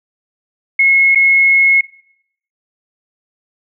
sine tone with dropouts, 2173 Hz, C#7, 35 cents flat, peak -7 dBFS, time 0.79-1.81 s, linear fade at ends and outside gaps 5 ms, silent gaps 1.149-1.156 s, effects noise-tail reverb RT60 0.7 s tail -19 dB re dry

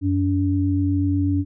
sine tone pair together, 92.5 / 285.6 Hz, F#2 / D4, 0 / -48 cents, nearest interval octave + minor sixth, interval 1952 cents, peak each -20 dBFS, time 0.01-1.45 s, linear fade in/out 50 ms, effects none

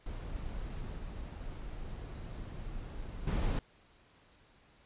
brown noise with level steps, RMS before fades -40 / -42 / -30 dBFS, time 0.06-3.59 s, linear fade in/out 2 ms, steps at 0.96 / 3.27 s, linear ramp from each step 5 ms, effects pink hiss -64 dBFS RMS until 4.85 s + resampled to 8000 Hz

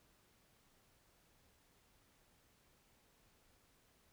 silence, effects pink hiss -72 dBFS RMS until 4.12 s

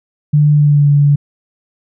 sine tone with pitch glide, 148.4 to 144.09 Hz, D3 to D3, +18 to -33 cents, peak -6 dBFS, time 0.33-1.16 s, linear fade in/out 10 ms, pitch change -51 cents, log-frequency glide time 0.53-0.88 s, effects none

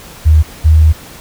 sine tone pair in turn, 77.78 / 78.37 Hz, D#2 / D#2, 0 / +13 cents, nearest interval unison, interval 13 cents, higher second, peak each -3 dBFS, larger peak neither, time 0.25-0.43 / 0.64-0.93 s, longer second, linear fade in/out 20 ms, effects pink hiss -34 dBFS RMS until 1.2 s

